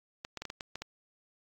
clicks, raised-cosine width 0.2 ms, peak -21 dBFS, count 8, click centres 0.249 / 0.373 / 0.42 / 0.453 / 0.501 / 0.608 / 0.756 / 0.82 s, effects AAC 64 kbps

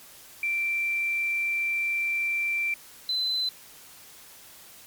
sine tone pair in turn, 2349 / 4038 Hz, D7 / B7, 0 / +38 cents, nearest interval major sixth, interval 938 cents, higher second, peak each -24 dBFS, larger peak neither, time 0.43-2.74 / 3.09-3.49 s, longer first, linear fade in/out 2 ms, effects white hiss -49 dBFS RMS until 4.86 s + MP3 96 kbps

